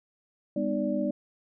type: tone cluster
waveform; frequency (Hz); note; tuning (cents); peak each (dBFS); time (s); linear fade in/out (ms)
sine; 201.8 / 248.3 / 305.5 / 582; G#3 / B3 / D#4 / D5; -49 / +9 / -32 / -16; -31; 0.56-1.11; 5
effects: none